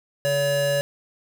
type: tone pair together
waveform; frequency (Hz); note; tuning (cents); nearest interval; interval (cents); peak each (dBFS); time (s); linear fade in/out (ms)
square; 141.89 / 568; C#3 / C#5; +41 / +42; 2 octaves; 2401; -29 / -21; 0.25-0.81; 0
effects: none